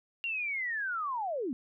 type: linear sweep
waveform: sine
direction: down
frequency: 2794 to 227.7 Hz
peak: -31 dBFS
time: 0.24-1.53 s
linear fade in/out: 0 ms
effects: none